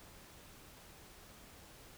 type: silence
effects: pink hiss -57 dBFS RMS until 1.97 s